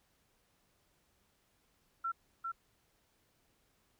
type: tone with echo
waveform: sine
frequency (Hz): 1353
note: E6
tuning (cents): +45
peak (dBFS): -33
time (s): 2.04-2.12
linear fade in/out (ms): 10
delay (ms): 400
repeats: 1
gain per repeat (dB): -3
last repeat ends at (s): 2.52
effects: pink hiss -74 dBFS RMS until 3.99 s